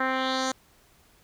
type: tone with low-pass filter sweep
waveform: 10% pulse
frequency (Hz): 261.6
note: C4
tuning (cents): 0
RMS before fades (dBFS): -27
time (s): 0-0.52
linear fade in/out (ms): 5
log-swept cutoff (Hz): 1700 to 6900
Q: 2.5
effects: pink hiss -60 dBFS RMS until 1.23 s